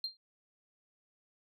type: tone with exponential decay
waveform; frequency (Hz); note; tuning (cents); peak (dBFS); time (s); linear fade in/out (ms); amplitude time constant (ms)
sine; 4186; C8; 0; -29; 0.04-0.17; 2; 27
effects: tanh soft clip ceiling -29 dBFS